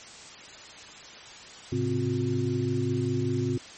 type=tone cluster; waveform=sine; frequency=108.6 / 133.7 / 260.8 / 358.5 Hz; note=A2 / C3 / C4 / F4; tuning=-22 / +38 / -5 / +45 cents; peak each=-30 dBFS; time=1.72-3.58 s; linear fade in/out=5 ms; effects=white hiss -45 dBFS RMS until 3.77 s + MP3 32 kbps